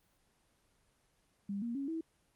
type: tone with pitch steps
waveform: sine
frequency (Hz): 200 / 235.1 / 276.4 / 324.9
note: G3 / A#3 / C#4 / E4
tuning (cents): +35 / +15 / -5 / -25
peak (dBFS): -35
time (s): 1.49-2.01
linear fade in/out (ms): 5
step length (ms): 130
effects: pink hiss -73 dBFS RMS until 2.35 s + Opus 24 kbps